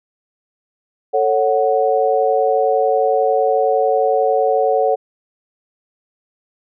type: chord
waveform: sine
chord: F# minor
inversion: first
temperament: just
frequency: 444 / 555 / 740 Hz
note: A4 / C#5 / F#5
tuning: +16 / +2 / 0 cents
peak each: -17 dBFS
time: 1.13-4.96 s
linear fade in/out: 20 ms
effects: none